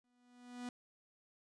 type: tone with exponential growth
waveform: 45% pulse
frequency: 245.5 Hz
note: B3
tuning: 10 cents flat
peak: -40 dBFS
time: 0.04-0.69 s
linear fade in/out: 2 ms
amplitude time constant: 140 ms
effects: resampled to 22050 Hz